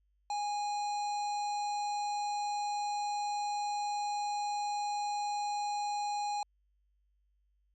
harmonic tone with a mistuned harmonic, 825 Hz, G#5, 12 cents flat, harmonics 1 / 3 / 5 / 7 / 9 / 10, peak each -32 / -50 / -46 / -55 / -50 / -63 dBFS, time 0.3-6.43 s, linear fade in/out 2 ms, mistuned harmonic 9, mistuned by -25 cents, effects added 50 Hz sine -70 dBFS peak until 7.74 s

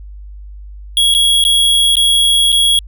square tone with dropouts, 3322 Hz, G#7, in tune, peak -9 dBFS, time 0.97-2.79 s, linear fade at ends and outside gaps 1 ms, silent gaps 1.141-1.148 / 1.44-1.45 / 1.955-1.968 / 2.52-2.526 s, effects added 50 Hz sine -29 dBFS peak until 2.87 s

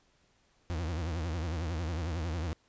40% pulse tone with vibrato, 82.41 Hz, E2, in tune, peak -31 dBFS, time 0.7-2.53 s, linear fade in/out 0 ms, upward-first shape triangle, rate 11 Hz, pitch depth 180 cents each way, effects pink hiss -69 dBFS RMS until 2.68 s + resampled to 16000 Hz

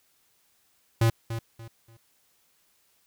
square tone with echo, 114.1 Hz, A#2, 37 cents flat, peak -19 dBFS, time 1.01-1.1 s, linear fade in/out 5 ms, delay 290 ms, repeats 3, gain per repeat -11 dB, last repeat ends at 1.97 s, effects white hiss -67 dBFS RMS until 3.06 s

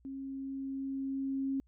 sine tone with level ramp, 270.3 Hz, C#4, 44 cents flat, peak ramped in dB -39 to -30 dBFS, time 0.05-1.6 s, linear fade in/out 0 ms, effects added 60 Hz sine -63 dBFS peak until 1.67 s

